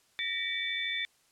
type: tone cluster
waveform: sine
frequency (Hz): 1837 / 1930 / 2290 / 3530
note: A#6 / B6 / D7 / A7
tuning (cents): -26 / -40 / -44 / +5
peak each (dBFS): -39 / -39 / -35 / -34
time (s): 0.19-1.05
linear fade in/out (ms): 0
effects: white hiss -67 dBFS RMS until 1.31 s + low-pass 10000 Hz 12 dB/octave